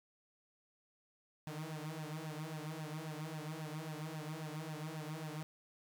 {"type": "tone with flanger", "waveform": "sawtooth", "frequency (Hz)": 155.56, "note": "D#3", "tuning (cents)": 0, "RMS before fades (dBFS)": -44, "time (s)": [1.47, 5.43], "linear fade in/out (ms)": 0, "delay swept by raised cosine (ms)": [1.1, 5.6], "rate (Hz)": 3.7, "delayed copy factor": 0.9, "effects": []}